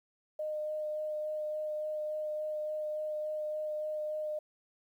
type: tone with vibrato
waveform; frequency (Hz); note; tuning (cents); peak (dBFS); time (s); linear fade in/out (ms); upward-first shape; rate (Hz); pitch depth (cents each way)
sine; 611; D#5; -32; -33; 0.39-4.39; 5; sine; 3.5; 11
effects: 11-bit